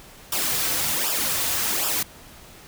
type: noise with flanger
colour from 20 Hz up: white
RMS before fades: -24 dBFS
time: 0.32-2.03 s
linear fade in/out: 5 ms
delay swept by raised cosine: 0.47 to 5.07 ms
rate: 1.3 Hz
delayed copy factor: -0.7
effects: pink hiss -46 dBFS RMS until 2.67 s